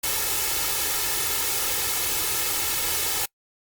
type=noise with comb filter; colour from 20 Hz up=white; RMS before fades=-25 dBFS; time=0.03-3.26 s; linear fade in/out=10 ms; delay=2.3 ms; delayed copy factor=+0.7; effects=noise-tail reverb RT60 0.1 s tail -26 dB re dry + Opus 48 kbps

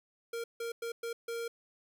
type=tone bursts at uneven times; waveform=square; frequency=464.8 Hz; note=A#4; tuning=5 cents flat; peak=-36 dBFS; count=5; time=0.33-0.44 / 0.6-0.72 / 0.82-0.92 / 1.03-1.13 / 1.28-1.48 s; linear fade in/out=5 ms; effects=none

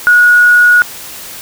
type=tone; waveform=sine; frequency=1454 Hz; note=F#6; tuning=31 cents flat; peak=-3 dBFS; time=0.07-0.82 s; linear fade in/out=0 ms; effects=white hiss -28 dBFS RMS until 1.41 s

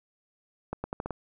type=accelerating click train; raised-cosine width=1 ms; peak=-18 dBFS; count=6; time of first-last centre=0.73-1.107 s; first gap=110 ms; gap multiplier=0.81; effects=none

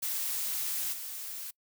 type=noise with level steps; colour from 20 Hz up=blue; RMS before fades=-33 / -40 dBFS; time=0.02-1.51 s; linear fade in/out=10 ms; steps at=0.92 s; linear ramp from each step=20 ms; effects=noise-tail reverb RT60 0.1 s tail -25 dB re dry

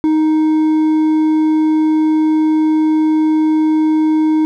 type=tone with hard clipping; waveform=triangle; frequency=311.7 Hz; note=D#4; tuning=3 cents sharp; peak=-11 dBFS; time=0.04-4.45 s; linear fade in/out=0 ms; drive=7 dB; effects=none

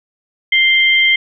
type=tone pair together; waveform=sine; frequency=2093 / 3158 Hz; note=C7 / G7; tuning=0 / +12 cents; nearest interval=perfect fifth; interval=712 cents; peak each=-10 / -14 dBFS; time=0.52-1.16 s; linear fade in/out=5 ms; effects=none

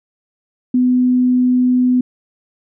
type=tone; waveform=sine; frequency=250.7 Hz; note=B3; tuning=26 cents sharp; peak=-10 dBFS; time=0.74-2.01 s; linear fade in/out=5 ms; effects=none

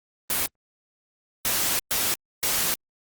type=noise bursts at uneven times; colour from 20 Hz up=white; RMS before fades=-24 dBFS; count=4; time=0.3-0.46 / 1.45-1.79 / 1.91-2.14 / 2.43-2.74 s; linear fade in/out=0 ms; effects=Opus 24 kbps

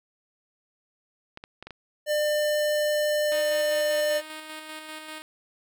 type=clicks; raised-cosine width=0.3 ms; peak=-24 dBFS; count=5; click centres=1.374 / 1.439 / 1.626 / 1.67 / 1.707 s
type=tone; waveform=square; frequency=599 Hz; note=D5; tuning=34 cents sharp; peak=-23 dBFS; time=2.06-4.22 s; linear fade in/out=50 ms
type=tone with tremolo; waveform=5% pulse; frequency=311.1 Hz; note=D#4; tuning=in tune; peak=-25 dBFS; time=3.32-5.22 s; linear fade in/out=0 ms; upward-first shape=square; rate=5.1 Hz; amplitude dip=35%
effects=none

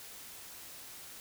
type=silence; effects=white hiss -49 dBFS RMS until 1.2 s

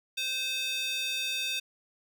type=tone with high-pass filter; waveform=square; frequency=519 Hz; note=C5; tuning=14 cents flat; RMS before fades=-32 dBFS; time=0.17-1.6 s; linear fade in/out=10 ms; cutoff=3100 Hz; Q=7.3; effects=none

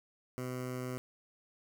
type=tone with notch filter; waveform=15% pulse; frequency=126.7 Hz; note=B2; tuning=45 cents sharp; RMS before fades=-39 dBFS; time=0.38-0.98 s; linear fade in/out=0 ms; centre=3600 Hz; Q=1.4; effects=none

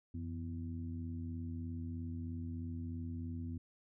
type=harmonic tone with a mistuned harmonic; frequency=83.1 Hz; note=E2; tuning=15 cents sharp; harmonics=1 / 2 / 3 / 4; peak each=-41 / -50 / -44 / -57 dBFS; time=0.14-3.58 s; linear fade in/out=5 ms; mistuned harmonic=1; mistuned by=+130 cents; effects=none

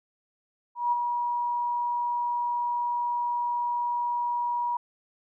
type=tone with ADSR envelope; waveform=sine; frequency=961 Hz; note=B5; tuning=48 cents flat; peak=-20 dBFS; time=0.75-4.77 s; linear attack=170 ms; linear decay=22 ms; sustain=-5 dB; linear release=4 ms; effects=none

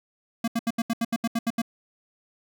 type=tone bursts; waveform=square; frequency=230.3 Hz; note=A#3; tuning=21 cents flat; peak=-23 dBFS; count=11; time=0.44-1.618 s; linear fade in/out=5 ms; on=38 ms; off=76 ms; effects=none

